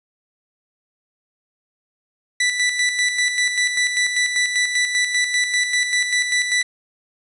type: tone with tremolo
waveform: sawtooth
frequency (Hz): 1975.5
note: B6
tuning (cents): 0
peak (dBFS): -12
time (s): 2.4-6.63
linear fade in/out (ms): 5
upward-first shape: square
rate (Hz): 5.1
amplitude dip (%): 50
effects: resampled to 24000 Hz + 8-bit